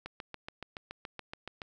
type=click train; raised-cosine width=0.3 ms; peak=-24 dBFS; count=12; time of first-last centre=0.06-1.618 s; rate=7.06 Hz; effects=none